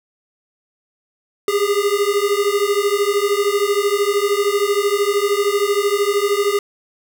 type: beating tone pair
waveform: square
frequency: 400 / 413 Hz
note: G4 / G#4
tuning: +35 / -10 cents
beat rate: 13 Hz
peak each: -19 dBFS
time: 1.48-6.59 s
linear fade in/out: 2 ms
effects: none